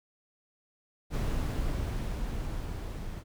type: noise with level ramp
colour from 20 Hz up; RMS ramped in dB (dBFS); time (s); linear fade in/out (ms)
brown; -29 to -38; 1.1-3.24; 50
effects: none